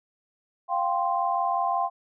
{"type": "chord", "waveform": "sine", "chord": "F suspended second", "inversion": "none", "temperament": "equal", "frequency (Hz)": [698.5, 784, 1046.5], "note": ["F5", "G5", "C6"], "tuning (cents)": [0, 0, 0], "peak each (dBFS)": -27, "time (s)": [0.68, 1.9], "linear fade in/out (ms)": 50, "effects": []}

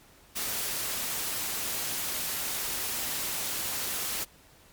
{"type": "noise", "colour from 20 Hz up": "white", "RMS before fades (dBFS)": -32, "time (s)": [0.35, 4.25], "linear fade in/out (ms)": 20, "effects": ["pink hiss -57 dBFS RMS until 4.72 s", "MP3 96 kbps"]}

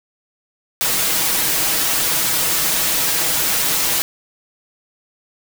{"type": "noise with comb filter", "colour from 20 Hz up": "white", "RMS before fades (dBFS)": -18, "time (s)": [0.81, 4.02], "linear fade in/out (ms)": 0, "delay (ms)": 6.2, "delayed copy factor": 0.6, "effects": []}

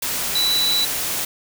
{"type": "tone in noise", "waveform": "sine", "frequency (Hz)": 3952, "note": "B7", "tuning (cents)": 0, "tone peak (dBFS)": -17, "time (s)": [0.35, 0.85], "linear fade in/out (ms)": 5, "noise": "white", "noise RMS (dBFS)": -24, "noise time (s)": [0.02, 1.25], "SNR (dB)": 4, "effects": []}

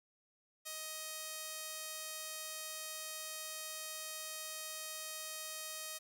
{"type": "tone with band-pass filter", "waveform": "sawtooth", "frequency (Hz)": 628, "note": "D#5", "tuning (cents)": 16, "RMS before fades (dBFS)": -45, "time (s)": [0.65, 5.99], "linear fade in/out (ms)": 20, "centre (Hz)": 9800, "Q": 0.69, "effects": []}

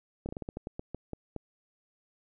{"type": "slowing click train", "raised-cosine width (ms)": 2, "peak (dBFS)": -23, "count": 12, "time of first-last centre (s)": [0.26, 1.363], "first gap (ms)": 29, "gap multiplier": 1.23, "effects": []}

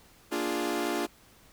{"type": "chord", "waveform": "sawtooth", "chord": "Bb dominant seventh", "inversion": "none", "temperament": "equal", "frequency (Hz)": [233.1, 293.7, 349.2, 415.3], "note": ["Bb3", "D4", "F4", "Ab4"], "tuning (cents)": [0, 0, 0, 0], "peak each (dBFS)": [-34, -29, -28, -32], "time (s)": [0.31, 1.07], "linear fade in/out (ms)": 20, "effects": ["pink hiss -58 dBFS RMS until 1.52 s"]}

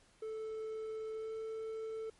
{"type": "tone with pitch glide", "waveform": "triangle", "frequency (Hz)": [438.7, 442.8], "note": ["A4", "A4"], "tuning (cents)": [-5, 11], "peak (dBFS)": -37, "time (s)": [0.22, 2.1], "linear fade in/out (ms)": 5, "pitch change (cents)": 16, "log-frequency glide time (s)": [1.12, 1.33], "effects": ["pink hiss -67 dBFS RMS until 2.19 s", "MP3 48 kbps"]}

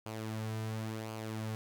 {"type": "tone with flanger", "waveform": "sawtooth", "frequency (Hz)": 110, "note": "A2", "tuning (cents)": 0, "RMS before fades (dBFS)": -39, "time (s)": [0.06, 1.55], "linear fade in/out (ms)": 0, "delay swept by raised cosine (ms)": [0.53, 3.63], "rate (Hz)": 0.94, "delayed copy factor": -0.5, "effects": []}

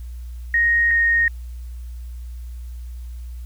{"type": "tone pair in turn", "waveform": "sine", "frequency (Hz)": [1868, 1857.2], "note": ["A#6", "A#6"], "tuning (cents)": [3, -7], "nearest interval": "unison", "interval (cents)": 10, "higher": "first", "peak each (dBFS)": -14, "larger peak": "neither", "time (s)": [[0.54, 0.91], [0.91, 1.28]], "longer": "neither", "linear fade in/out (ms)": 2, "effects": ["added 60 Hz sine -30 dBFS peak until 3.45 s", "white hiss -56 dBFS RMS until 3.45 s"]}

